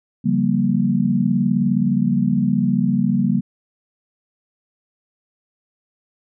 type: chord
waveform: sine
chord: G half-diminished seventh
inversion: second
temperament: just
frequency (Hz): 141.12 / 176.4 / 196 / 235.2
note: Db3 / F3 / G3 / Bb3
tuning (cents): +31 / +18 / 0 / +16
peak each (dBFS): -23 / -23 / -19 / -19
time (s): 0.24-3.41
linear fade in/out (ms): 20
effects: none